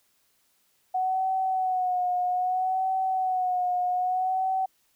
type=tone with vibrato; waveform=sine; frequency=740 Hz; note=F#5; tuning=in tune; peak=-23 dBFS; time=0.94-4.66 s; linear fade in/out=10 ms; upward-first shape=sine; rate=0.62 Hz; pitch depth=45 cents each way; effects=white hiss -68 dBFS RMS until 4.95 s